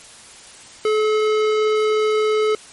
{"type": "tone with hard clipping", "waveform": "sine", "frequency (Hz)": 430, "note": "A4", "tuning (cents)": -40, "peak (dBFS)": -17, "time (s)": [0.85, 2.55], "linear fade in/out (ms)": 2, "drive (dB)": 16, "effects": ["white hiss -42 dBFS RMS until 2.72 s", "MP3 48 kbps"]}